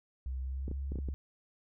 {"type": "tone with pitch glide", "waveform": "sine", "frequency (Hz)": [64.7, 68.47], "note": ["C2", "C#2"], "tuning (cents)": [-19, -21], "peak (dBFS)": -34, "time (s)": [0.26, 1.14], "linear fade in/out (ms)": 0, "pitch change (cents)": 98, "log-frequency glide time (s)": [0.39, 0.75]}
{"type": "clicks", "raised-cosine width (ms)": 3, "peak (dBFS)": -27, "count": 6, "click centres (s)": [0.681, 0.714, 0.92, 0.957, 0.987, 1.087]}
{"effects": []}